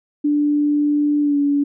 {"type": "tone with pitch glide", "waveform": "sine", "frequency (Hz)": [293.7, 285.7], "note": ["D4", "D4"], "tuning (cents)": [0, -48], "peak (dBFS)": -14, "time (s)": [0.24, 1.64], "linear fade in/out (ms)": 10, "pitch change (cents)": -48, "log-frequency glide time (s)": [1.21, 1.37], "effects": []}